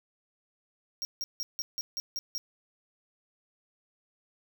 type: tone bursts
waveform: square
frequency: 5588 Hz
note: F8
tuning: in tune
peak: -32 dBFS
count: 8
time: 1.02-2.38 s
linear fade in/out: 0 ms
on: 30 ms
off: 160 ms
effects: none